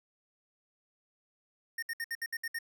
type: tone bursts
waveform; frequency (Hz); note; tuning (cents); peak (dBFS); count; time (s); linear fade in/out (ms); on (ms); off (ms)
square; 1839; A#6; -24; -34; 8; 1.78-2.588; 5; 45; 64
effects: none